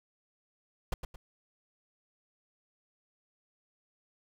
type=noise with echo; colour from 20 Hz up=brown; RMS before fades=-27 dBFS; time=0.92-0.94 s; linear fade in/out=5 ms; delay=110 ms; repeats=2; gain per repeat=-8 dB; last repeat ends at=1.16 s; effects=none